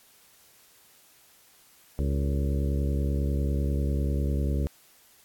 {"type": "harmonic tone with a mistuned harmonic", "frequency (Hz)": 70.1, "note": "C#2", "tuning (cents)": 20, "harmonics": [1, 2, 3, 4, 5, 6, 7, 8], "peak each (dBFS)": [-25, -31, -35, -37, -39, -41, -42, -43], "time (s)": [1.99, 4.67], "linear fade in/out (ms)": 0, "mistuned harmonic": 7, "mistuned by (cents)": -65, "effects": ["white hiss -58 dBFS RMS until 5.24 s", "AAC 64 kbps"]}